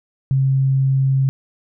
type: tone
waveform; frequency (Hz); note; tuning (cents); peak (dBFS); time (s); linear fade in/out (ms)
sine; 134.4; C3; +47; -13; 0.31-1.29; 0
effects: none